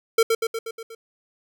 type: tone with echo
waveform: square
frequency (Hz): 453.1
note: A#4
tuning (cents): -49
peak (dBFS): -14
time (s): 0.18-0.23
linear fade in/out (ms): 5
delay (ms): 120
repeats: 6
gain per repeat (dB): -4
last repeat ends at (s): 0.95
effects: none